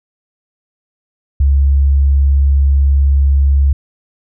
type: tone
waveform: sine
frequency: 69.3 Hz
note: C#2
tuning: in tune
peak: -7 dBFS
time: 1.4-3.73 s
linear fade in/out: 5 ms
effects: none